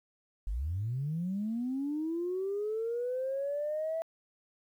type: linear sweep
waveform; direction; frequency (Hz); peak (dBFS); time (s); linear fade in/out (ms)
sine; up; 43.65 to 659.3; -30; 0.47-4.02; 0
effects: tanh soft clip ceiling -26 dBFS + 11-bit